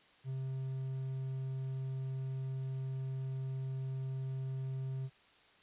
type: tone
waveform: triangle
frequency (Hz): 132.4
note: C3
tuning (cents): +21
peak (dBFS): -34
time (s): 0.24-5.1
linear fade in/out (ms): 50
effects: white hiss -64 dBFS RMS until 5.62 s + resampled to 8000 Hz